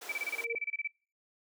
pink high-pass noise, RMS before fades -46 dBFS, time 0.01-0.45 s, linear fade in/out 10 ms, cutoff 370 Hz, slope 24 dB/octave
sine tone bursts, 2315 Hz, D7, 25 cents flat, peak -31 dBFS, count 14, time 0.09-0.876 s, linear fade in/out 5 ms, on 32 ms, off 26 ms
sine tone with exponential growth, 463.5 Hz, A#4, 10 cents flat, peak -32 dBFS, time 0.18-0.55 s, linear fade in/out 1 ms, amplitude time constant 80 ms
effects noise-tail reverb RT60 0.4 s tail -26 dB re dry

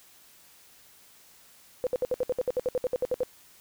sine tone bursts, 503 Hz, B4, 32 cents sharp, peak -23 dBFS, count 16, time 1.84-3.233 s, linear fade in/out 0 ms, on 28 ms, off 63 ms, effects white hiss -56 dBFS RMS until 3.6 s

